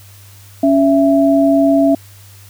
sine tone pair together, 279.2 / 664 Hz, C#4 / E5, +13 / +12 cents, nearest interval octave + minor third, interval 1499 cents, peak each -10 / -12 dBFS, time 0.63-1.95 s, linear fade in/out 5 ms, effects added 99 Hz sine -39 dBFS peak until 2.49 s + white hiss -44 dBFS RMS until 2.49 s

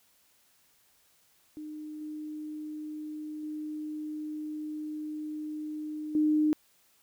sine tone with level steps, 305 Hz, D#4, 34 cents flat, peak -38 / -36 / -34 / -22 dBFS, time 1.57-6.53 s, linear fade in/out 0 ms, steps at 2.01 / 3.43 / 6.15 s, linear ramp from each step 2 ms, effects white hiss -66 dBFS RMS until 7.02 s

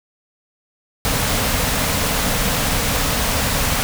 pink band-stop noise, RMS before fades -19 dBFS, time 1.05-3.83 s, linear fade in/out 0 ms, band 300 to 420 Hz, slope 96 dB/octave, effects none

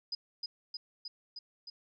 sine tone with echo, 4978 Hz, D#8, in tune, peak -33 dBFS, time 0.12-0.15 s, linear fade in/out 5 ms, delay 310 ms, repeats 5, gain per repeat -2 dB, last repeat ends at 1.7 s, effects none

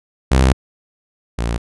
sawtooth tone pair in turn, 65.3 / 57.99 Hz, C2 / A#1, -3 / -8 cents, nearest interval major second, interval 205 cents, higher first, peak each -6 / -14 dBFS, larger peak first, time 0.31-0.53 / 1.38-1.58 s, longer first, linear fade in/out 10 ms, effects resampled to 24000 Hz

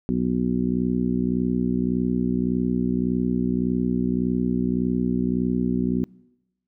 harmonic tone, 61.74 Hz, B1, in tune, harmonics 1 / 2 / 3 / 4 / 5 / 6, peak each -35 / -34 / -24 / -23 / -33 / -30 dBFS, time 0.09-6.04 s, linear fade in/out 0 ms, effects noise-tail reverb RT60 1.0 s tail -25 dB re dry

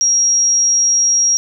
sine tone, 5640 Hz, F8, 16 cents sharp, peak -10 dBFS, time 0.01-1.37 s, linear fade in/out 0 ms, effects none

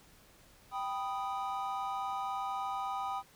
triangle chord, G augmented, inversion none, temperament equal, 784 / 987.8 / 1244.5 Hz, G5 / B5 / D#6, 0 / 0 / 0 cents, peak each -35 / -38 / -37 dBFS, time 0.71-3.23 s, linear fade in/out 50 ms, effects pink hiss -61 dBFS RMS until 3.35 s

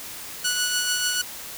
10% pulse tone with tremolo, 1472 Hz, F#6, 9 cents flat, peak -12 dBFS, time 0.44-1.22 s, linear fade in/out 10 ms, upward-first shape triangle, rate 6.8 Hz, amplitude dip 40%, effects white hiss -37 dBFS RMS until 1.57 s

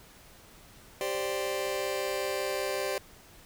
sawtooth chord, G suspended fourth, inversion none, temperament just, 392 / 522.7 / 588 Hz, G4 / C5 / D5, 0 / -2 / +2 cents, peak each -30 dBFS, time 1.01-2.98 s, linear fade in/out 0 ms, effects pink hiss -54 dBFS RMS until 3.45 s

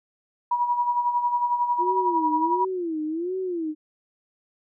sine tone with tremolo, 966 Hz, B5, 39 cents flat, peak -18 dBFS, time 0.51-2.65 s, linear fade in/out 5 ms, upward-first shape sine, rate 11 Hz, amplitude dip 60%
sine tone with vibrato, 340 Hz, F4, 46 cents flat, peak -25 dBFS, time 1.78-3.75 s, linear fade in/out 50 ms, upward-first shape sine, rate 1.4 Hz, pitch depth 180 cents each way
effects none

